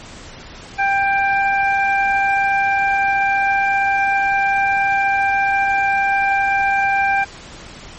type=harmonic tone; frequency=790 Hz; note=G5; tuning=13 cents sharp; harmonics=1 / 2 / 3; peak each=-16 / -19 / -21 dBFS; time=0.78-7.25 s; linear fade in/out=20 ms; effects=pink hiss -37 dBFS RMS until 7.98 s + MP3 32 kbps